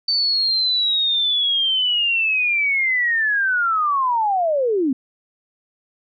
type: linear sweep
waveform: sine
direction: down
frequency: 4567 to 246.9 Hz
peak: -16 dBFS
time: 0.08-4.93 s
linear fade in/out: 5 ms
effects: none

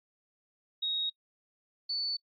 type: tone pair in turn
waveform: sine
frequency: 3767 / 4480 Hz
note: A#7 / C#8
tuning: +17 / +18 cents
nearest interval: minor third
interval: 301 cents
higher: second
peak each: -29 / -30 dBFS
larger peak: first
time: 0.82-1.1 / 1.89-2.17 s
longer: neither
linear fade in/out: 10 ms
effects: noise-tail reverb RT60 0.1 s tail -25 dB re dry + AAC 48 kbps

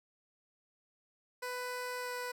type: tone with pitch glide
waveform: 15% pulse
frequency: 497.4 to 494.2 Hz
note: B4 to B4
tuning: +12 to +1 cents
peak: -31 dBFS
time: 1.42-2.32 s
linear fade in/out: 10 ms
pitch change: -11 cents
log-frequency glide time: 1.98-2.12 s
effects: none

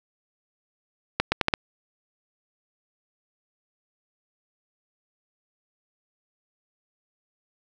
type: accelerating click train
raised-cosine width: 0.3 ms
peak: -4 dBFS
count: 5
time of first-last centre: 1.2-1.538 s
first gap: 120 ms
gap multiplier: 0.77
effects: none

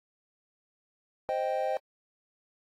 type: chord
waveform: triangle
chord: C minor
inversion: none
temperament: equal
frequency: 523.3 / 622.3 / 784 Hz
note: C5 / Eb5 / G5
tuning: 0 / 0 / 0 cents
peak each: -30 dBFS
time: 1.29-1.77 s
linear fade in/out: 0 ms
effects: AAC 48 kbps

